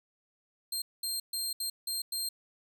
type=tone bursts at uneven times; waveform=20% pulse; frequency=4186 Hz; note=C8; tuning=in tune; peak=-26 dBFS; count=6; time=0.72-0.82 / 1.03-1.2 / 1.33-1.53 / 1.6-1.7 / 1.87-2.02 / 2.12-2.29 s; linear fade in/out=5 ms; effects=none